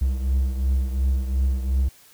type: beating tone pair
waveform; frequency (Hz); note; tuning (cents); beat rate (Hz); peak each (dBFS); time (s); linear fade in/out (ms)
triangle; 65 / 67.8; C2 / C#2; -11 / -38; 2.8; -18 / -25; 0.01-1.89; 10
effects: white hiss -52 dBFS RMS until 2.13 s